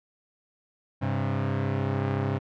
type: tone pair together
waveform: sawtooth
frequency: 100.4 / 134.02 Hz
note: G2 / C3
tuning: +42 / +42 cents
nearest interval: perfect fourth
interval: 500 cents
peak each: -24 dBFS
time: 1.01-2.39 s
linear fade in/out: 20 ms
effects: low-pass 2000 Hz 12 dB/octave